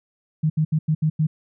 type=tone bursts at uneven times; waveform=sine; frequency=155.56 Hz; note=D#3; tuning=in tune; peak=-16 dBFS; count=6; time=0.43-0.5 / 0.57-0.65 / 0.72-0.79 / 0.88-0.95 / 1.02-1.1 / 1.19-1.27 s; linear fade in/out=10 ms; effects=none